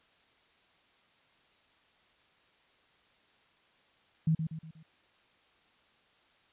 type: tone with echo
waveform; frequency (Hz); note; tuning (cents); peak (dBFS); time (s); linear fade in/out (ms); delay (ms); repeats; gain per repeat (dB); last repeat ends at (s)
sine; 159.7; D#3; +45; -23; 4.27-4.35; 5; 120; 4; -7; 4.83
effects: white hiss -66 dBFS RMS until 6.52 s + resampled to 8000 Hz